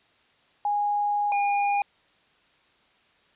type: tone pair in turn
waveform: sine / square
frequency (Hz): 824 / 810.8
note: G#5 / G#5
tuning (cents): -14 / -42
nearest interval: unison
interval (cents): 28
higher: first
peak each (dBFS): -22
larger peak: neither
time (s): 0.65-1.32 / 1.32-1.82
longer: first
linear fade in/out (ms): 2
effects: white hiss -62 dBFS RMS until 3.35 s + resampled to 8000 Hz